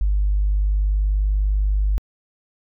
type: tone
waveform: sine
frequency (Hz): 50.2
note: G1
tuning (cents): +42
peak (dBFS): -15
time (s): 0.01-1.98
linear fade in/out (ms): 0
effects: tanh soft clip ceiling -11 dBFS